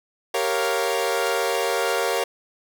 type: chord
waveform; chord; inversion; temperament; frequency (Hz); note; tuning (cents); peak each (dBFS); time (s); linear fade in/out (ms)
sawtooth; G half-diminished seventh; none; equal; 392 / 466.2 / 554.4 / 698.5; G4 / Bb4 / Db5 / F5; 0 / 0 / 0 / 0; -24 / -21 / -23 / -24; 0.34-2.24; 5
effects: none